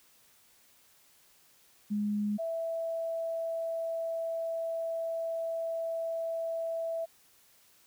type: tone pair in turn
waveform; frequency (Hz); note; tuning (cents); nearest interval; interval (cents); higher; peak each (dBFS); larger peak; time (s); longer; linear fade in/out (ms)
sine; 207.7 / 659.4; G#3 / E5; 0 / 0; octave + minor sixth; 2000; second; -28 / -31; first; 1.9-2.38 / 2.38-7.06; second; 20
effects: white hiss -63 dBFS RMS until 7.86 s